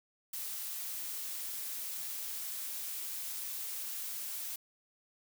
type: noise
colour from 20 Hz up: blue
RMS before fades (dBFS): -40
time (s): 0.33-4.56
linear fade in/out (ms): 5
effects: none

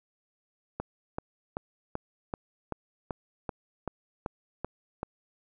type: click train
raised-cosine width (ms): 1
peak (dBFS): -18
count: 12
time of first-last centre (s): 0.8-5.031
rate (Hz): 2.6
effects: none

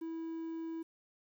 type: tone with quantisation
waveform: triangle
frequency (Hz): 326.9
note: E4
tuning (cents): -14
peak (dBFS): -36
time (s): 0.01-0.83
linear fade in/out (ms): 10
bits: 11
effects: none

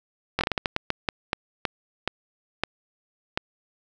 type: slowing click train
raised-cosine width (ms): 0.3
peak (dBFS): -7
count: 15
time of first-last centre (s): 0.39-3.375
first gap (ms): 20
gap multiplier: 1.32
effects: none

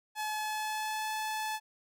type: tone with pitch glide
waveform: sawtooth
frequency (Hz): 856 to 865.9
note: A5 to A5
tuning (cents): -48 to -28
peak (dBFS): -29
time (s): 0.15-1.6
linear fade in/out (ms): 50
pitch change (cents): +20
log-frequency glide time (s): 0.37-1.12
effects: none

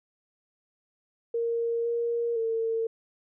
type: tone with pitch steps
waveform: sine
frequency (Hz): 465 / 469.2 / 452.4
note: A#4 / A#4 / A4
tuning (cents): -4 / +11 / +48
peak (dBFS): -25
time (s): 1.34-2.87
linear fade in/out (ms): 5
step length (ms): 510
effects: none

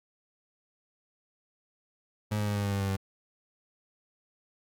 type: tone with pitch steps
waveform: 30% pulse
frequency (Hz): 105.8 / 104.46 / 103.14 / 101.84 / 100.56 / 99.29 / 98.03 / 96.8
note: G#2 / G#2 / G#2 / G#2 / G2 / G2 / G2 / G2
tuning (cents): +33 / +11 / -11 / -33 / +45 / +23 / +1 / -21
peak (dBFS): -25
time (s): 2.31-2.966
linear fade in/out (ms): 10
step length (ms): 82
effects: Opus 48 kbps

